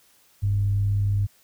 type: tone pair together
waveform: sine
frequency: 42.44 / 100.7 Hz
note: F1 / G2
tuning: -49 / +47 cents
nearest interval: octave + minor third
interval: 1496 cents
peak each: -30 / -19 dBFS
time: 0.42-1.27 s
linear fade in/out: 20 ms
effects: tanh soft clip ceiling -13 dBFS + white hiss -59 dBFS RMS until 1.43 s